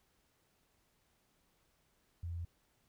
sine tone, 85.3 Hz, F2, 40 cents flat, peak -38 dBFS, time 2.23-2.45 s, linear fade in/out 5 ms, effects pink hiss -75 dBFS RMS until 2.88 s

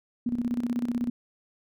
sine tone with tremolo, 240.5 Hz, B3, 46 cents flat, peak -23 dBFS, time 0.26-1.1 s, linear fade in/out 5 ms, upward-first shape square, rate 16 Hz, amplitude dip 70%, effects none

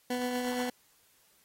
20% pulse tone with tremolo, 248.1 Hz, B3, 8 cents sharp, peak -24 dBFS, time 0.1-0.7 s, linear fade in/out 5 ms, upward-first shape triangle, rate 8.4 Hz, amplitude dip 35%, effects white hiss -66 dBFS RMS until 1.44 s + AAC 48 kbps

